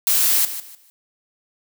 blue noise with echo, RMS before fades -17 dBFS, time 0.07-0.45 s, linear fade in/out 0 ms, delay 150 ms, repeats 3, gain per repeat -12 dB, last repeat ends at 0.9 s, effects none

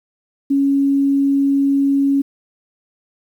sine tone, 277.4 Hz, C#4, 1 cent sharp, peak -12 dBFS, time 0.5-2.22 s, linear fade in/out 10 ms, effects 8-bit

